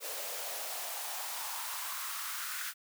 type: noise with high-pass filter sweep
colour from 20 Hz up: white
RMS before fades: -39 dBFS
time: 0-2.74 s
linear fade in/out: 50 ms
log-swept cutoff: 490 to 1500 Hz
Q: 3.3
effects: none